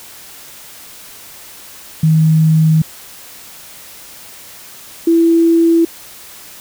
sine tone pair in turn, 158.3 / 332.8 Hz, D#3 / E4, +30 / +17 cents, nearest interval octave + minor second, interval 1287 cents, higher second, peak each -7 dBFS, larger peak neither, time 2.03-2.82 / 5.07-5.85 s, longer first, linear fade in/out 5 ms, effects white hiss -36 dBFS RMS until 6.6 s

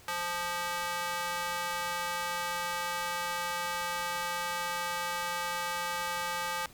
square tone with high-pass filter, 174.61 Hz, F3, in tune, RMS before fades -34 dBFS, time 0.08-6.66 s, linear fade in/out 2 ms, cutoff 1000 Hz, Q 1.3, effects pink hiss -55 dBFS RMS until 6.73 s

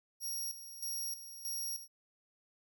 15% pulse tone with tremolo, 5620 Hz, F8, 10 cents sharp, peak -31 dBFS, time 0.2-1.88 s, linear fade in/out 50 ms, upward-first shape square, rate 1.6 Hz, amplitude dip 70%, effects none

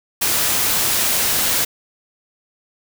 white noise, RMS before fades -18 dBFS, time 0.21-1.65 s, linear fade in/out 10 ms, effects none

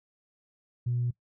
sine tone, 121.4 Hz, B2, 29 cents flat, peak -25 dBFS, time 0.86-1.11 s, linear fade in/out 10 ms, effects noise-tail reverb RT60 0.1 s tail -20 dB re dry + tanh soft clip ceiling -21 dBFS

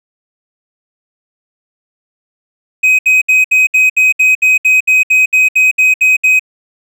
triangle tone bursts, 2521 Hz, D#7, 22 cents sharp, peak -4 dBFS, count 16, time 2.83-6.395 s, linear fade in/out 10 ms, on 160 ms, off 67 ms, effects none

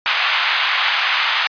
white band-pass noise, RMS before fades -18 dBFS, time 0.06-1.47 s, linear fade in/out 0 ms, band 900 to 3400 Hz, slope 24 dB/octave, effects resampled to 11025 Hz

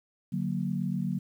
sine chord, D augmented, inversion none, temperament equal, 146.83 / 185 / 233.1 Hz, D3 / F#3 / A#3, 0 / 0 / 0 cents, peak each -33 / -30 / -34 dBFS, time 0.32-1.19 s, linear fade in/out 10 ms, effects 10-bit

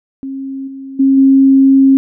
sine tone with level steps, 269.7 Hz, C#4, 47 cents flat, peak -20 / -25 / -6 / -4 dBFS, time 0.23-1.97 s, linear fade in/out 0 ms, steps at 0.67 / 0.99 / 1.17 s, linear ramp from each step 10 ms, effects none

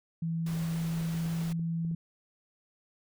sine tone with pitch glide, 164.81 to 166.05 Hz, E3 to E3, 0 to +13 cents, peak -29 dBFS, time 0.22-1.95 s, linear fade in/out 5 ms, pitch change +13 cents, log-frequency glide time 1.06-1.52 s
pink noise, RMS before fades -45 dBFS, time 0.46-1.53 s, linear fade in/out 5 ms
clicks, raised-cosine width 3 ms, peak -36 dBFS, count 6, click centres 1.013 / 1.146 / 1.26 / 1.595 / 1.849 / 1.913 s
effects none

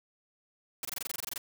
white noise bursts, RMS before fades -36 dBFS, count 13, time 0.83-1.379 s, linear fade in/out 2 ms, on 21 ms, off 23 ms, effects none

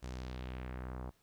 sawtooth tone with low-pass filter sweep, 63 Hz, B1, 35 cents sharp, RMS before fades -43 dBFS, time 0.02-1.11 s, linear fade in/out 20 ms, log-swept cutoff 7600 to 950 Hz, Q 1.5, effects pink hiss -72 dBFS RMS until 1.22 s

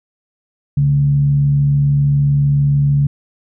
sine tone with frequency modulation, 142.3 Hz, C#3, 46 cents sharp, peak -10 dBFS, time 0.77-3.07 s, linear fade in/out 5 ms, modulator 73.1 Hz, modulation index 0.24, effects none

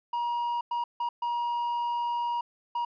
triangle tone bursts at uneven times, 952 Hz, A#5, 36 cents sharp, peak -25 dBFS, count 5, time 0.13-0.61 / 0.71-0.84 / 1-1.09 / 1.22-2.41 / 2.75-2.85 s, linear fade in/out 5 ms, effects resampled to 11025 Hz + 11-bit

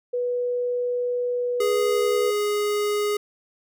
sine tone with pitch glide, 490.3 to 485.5 Hz, B4 to B4, -13 to -30 cents, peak -22 dBFS, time 0.13-2.31 s, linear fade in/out 10 ms, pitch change -17 cents, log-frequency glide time 1.31-2.16 s
square tone, 415.3 Hz, G#4, in tune, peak -22 dBFS, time 1.6-3.17 s, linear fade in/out 5 ms
effects none

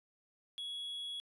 triangle tone, 3350 Hz, G#7, 14 cents sharp, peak -38 dBFS, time 0.58-1.2 s, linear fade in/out 0 ms, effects resampled to 24000 Hz

